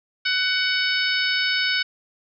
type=harmonic tone; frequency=747 Hz; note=F#5; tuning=16 cents sharp; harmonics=2 / 3 / 4 / 5 / 6 / 7; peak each=-24 / -26 / -27 / -28 / -29 / -29 dBFS; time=0.25-1.83 s; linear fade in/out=10 ms; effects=none